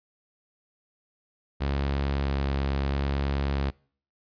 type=tone with vibrato; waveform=sawtooth; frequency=69.2 Hz; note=C#2; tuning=2 cents flat; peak=-21 dBFS; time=1.6-3.71 s; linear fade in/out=20 ms; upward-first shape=square; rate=0.76 Hz; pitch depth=9 cents each way; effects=noise-tail reverb RT60 0.5 s tail -25 dB re dry + resampled to 11025 Hz